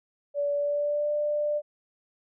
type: tone with pitch glide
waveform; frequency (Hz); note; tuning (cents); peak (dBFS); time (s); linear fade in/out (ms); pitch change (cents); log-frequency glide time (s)
sine; 575 to 593.2; D5 to D5; -37 to +17; -24; 0.34-1.62; 50; +54; 0.53-1.11
effects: none